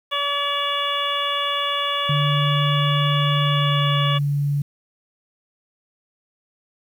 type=harmonic tone; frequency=571 Hz; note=D5; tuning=49 cents flat; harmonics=1 / 2 / 3 / 4 / 5 / 6; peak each=-30 / -24 / -32 / -32 / -27 / -26 dBFS; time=0.11-4.19 s; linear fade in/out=20 ms
type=tone with pitch glide; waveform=sine; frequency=146.3 to 143.29 Hz; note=D3 to D3; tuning=-6 to -42 cents; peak=-18 dBFS; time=2.09-4.62 s; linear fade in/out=5 ms; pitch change=-36 cents; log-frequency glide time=3.43-4.04 s
effects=8-bit